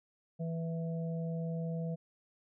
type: harmonic tone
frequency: 164.81 Hz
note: E3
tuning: in tune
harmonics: 1 / 3 / 4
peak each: -34 / -44 / -46 dBFS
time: 0.39-1.96 s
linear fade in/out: 20 ms
effects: none